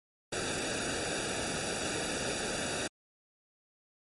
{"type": "noise with comb filter", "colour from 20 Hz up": "pink", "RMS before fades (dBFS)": -34, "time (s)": [0.32, 2.88], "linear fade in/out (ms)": 10, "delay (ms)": 0.95, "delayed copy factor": -0.85, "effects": ["MP3 48 kbps"]}